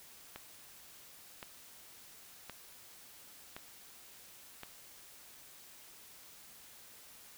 click train, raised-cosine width 0.3 ms, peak -28 dBFS, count 5, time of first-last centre 0.36-4.634 s, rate 0.936 Hz, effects white hiss -56 dBFS RMS until 7.37 s

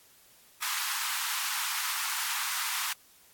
pink high-pass noise, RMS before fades -32 dBFS, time 0.62-2.93 s, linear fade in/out 5 ms, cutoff 930 Hz, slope 48 dB/octave, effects white hiss -59 dBFS RMS until 3.33 s + AAC 64 kbps

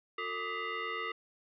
sine tone with frequency modulation, 362 Hz, F#4, 38 cents flat, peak -34 dBFS, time 0.18-1.12 s, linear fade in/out 5 ms, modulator 812 Hz, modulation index 2.9, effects none

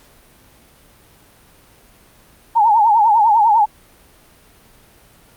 sine tone with vibrato, 873 Hz, A5, 14 cents flat, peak -9 dBFS, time 2.55-3.66 s, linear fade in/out 20 ms, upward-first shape triangle, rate 10 Hz, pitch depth 140 cents each way, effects pink hiss -49 dBFS RMS until 5.36 s + Opus 48 kbps

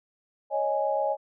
sine chord, C# suspended second, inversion none, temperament equal, 554.4 / 622.3 / 830.6 Hz, C#5 / D#5 / G#5, 0 / 0 / 0 cents, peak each -28 dBFS, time 0.5-1.17 s, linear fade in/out 50 ms, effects none

